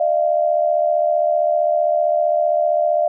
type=tone pair together; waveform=sine; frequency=609.6 / 685 Hz; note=D#5 / F5; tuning=-36 / -34 cents; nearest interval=major second; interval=202 cents; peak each=-17 dBFS; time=0-3.08 s; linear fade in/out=5 ms; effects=none